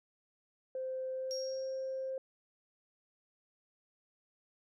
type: tone with pitch glide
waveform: sine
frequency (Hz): 520 to 527.6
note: C5 to C5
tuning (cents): -11 to +14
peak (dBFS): -35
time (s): 0.75-2.18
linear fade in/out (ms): 2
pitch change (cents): +25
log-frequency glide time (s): 1.12-1.53
type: tone with exponential decay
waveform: sine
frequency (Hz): 5588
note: F8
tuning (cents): 0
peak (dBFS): -36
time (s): 1.31-2.1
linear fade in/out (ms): 0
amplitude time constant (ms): 170
effects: tanh soft clip ceiling -29 dBFS